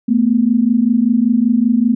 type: tone pair together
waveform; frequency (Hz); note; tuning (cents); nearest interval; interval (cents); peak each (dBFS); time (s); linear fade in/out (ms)
sine; 221.9 / 247.1; A3 / B3; +15 / +1; major second; 186; -13; 0.08-1.95; 10
effects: none